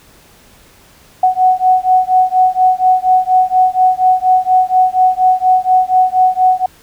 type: beating tone pair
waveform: sine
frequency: 740 / 744.2 Hz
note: F#5 / F#5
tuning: 0 / +10 cents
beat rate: 4.2 Hz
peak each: -11 dBFS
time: 1.23-6.66 s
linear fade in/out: 5 ms
effects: pink hiss -45 dBFS RMS until 6.82 s